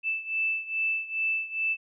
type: beating tone pair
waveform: sine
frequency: 2639 / 2641.4 Hz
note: E7 / E7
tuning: +1 / +3 cents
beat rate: 2.4 Hz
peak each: -28 / -31 dBFS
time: 0.03-1.77 s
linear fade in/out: 50 ms
effects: none